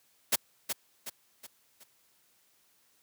white noise with echo, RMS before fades -25 dBFS, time 0.32-0.36 s, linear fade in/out 10 ms, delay 370 ms, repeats 4, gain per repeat -7 dB, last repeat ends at 1.84 s, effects white hiss -68 dBFS RMS until 3.02 s + high-pass 80 Hz 12 dB/octave

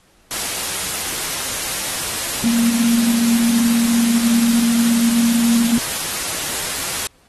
sine tone in noise, 233.1 Hz, A#3, in tune, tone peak -13 dBFS, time 2.44-5.78 s, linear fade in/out 0 ms, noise white, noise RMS -23 dBFS, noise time 0.31-7.07 s, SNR +7 dB, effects pink hiss -55 dBFS RMS until 7.28 s + AAC 32 kbps

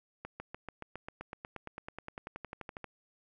accelerating click train, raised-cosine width 0.5 ms, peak -26 dBFS, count 25, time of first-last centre 0.25-2.843 s, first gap 150 ms, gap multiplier 0.97, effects none

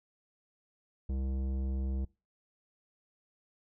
sine tone with tanh clipping, 66.2 Hz, C2, 21 cents sharp, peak -33 dBFS, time 1.09-2.05 s, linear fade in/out 5 ms, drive 14 dB, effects noise-tail reverb RT60 0.3 s tail -23 dB re dry

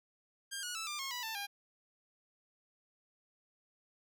10% pulse tone with pitch steps, 1603 / 1453.1 / 1317.2 / 1194 / 1082.3 / 981.1 / 889.3 / 806.1 Hz, G6 / F#6 / E6 / D6 / C#6 / B5 / A5 / G5, +38 / -32 / -2 / +28 / -42 / -12 / +18 / +48 cents, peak -30 dBFS, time 0.51-1.47 s, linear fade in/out 20 ms, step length 120 ms, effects none

